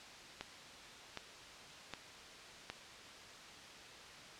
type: click train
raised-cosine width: 0.2 ms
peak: -24 dBFS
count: 4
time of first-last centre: 0.41-2.7 s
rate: 1.31 Hz
effects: white hiss -53 dBFS RMS until 4.39 s + low-pass 5000 Hz 12 dB/octave